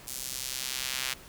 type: tone with high-pass filter sweep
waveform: sawtooth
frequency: 130 Hz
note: C3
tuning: 11 cents flat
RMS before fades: -35 dBFS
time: 0.07-1.14 s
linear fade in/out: 10 ms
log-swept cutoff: 7300 to 2300 Hz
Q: 0.84
effects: pink hiss -50 dBFS RMS until 1.28 s